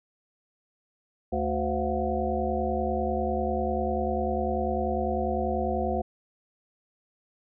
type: harmonic tone with a mistuned harmonic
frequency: 73.42 Hz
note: D2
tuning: in tune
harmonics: 1 / 3 / 5 / 7 / 9 / 10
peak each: -32 / -32 / -32 / -32 / -32 / -32 dBFS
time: 1.32-6.02 s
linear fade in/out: 10 ms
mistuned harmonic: 9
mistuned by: +60 cents
effects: none